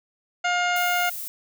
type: harmonic tone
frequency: 710 Hz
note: F5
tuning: 28 cents sharp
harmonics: 1 / 2 / 3 / 4 / 5 / 6 / 7 / 9 / 10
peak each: -24 / -25 / -28 / -31 / -40 / -41 / -45 / -39 / -43 dBFS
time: 0.44-1.1 s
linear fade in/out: 10 ms
type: noise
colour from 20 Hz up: violet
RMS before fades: -33 dBFS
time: 0.76-1.28 s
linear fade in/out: 0 ms
effects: none